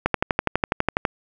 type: click train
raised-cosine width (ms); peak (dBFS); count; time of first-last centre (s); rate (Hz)
0.5; -3; 13; 0.06-1.052; 12.1
effects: none